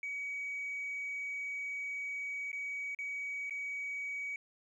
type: tone with dropouts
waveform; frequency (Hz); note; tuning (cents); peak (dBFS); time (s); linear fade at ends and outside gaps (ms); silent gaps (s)
sine; 2264; C#7; +36; -35; 0.03-4.36; 2; 2.517-2.529 / 2.948-2.988 / 3.497-3.507
effects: tanh soft clip ceiling -33 dBFS + 12-bit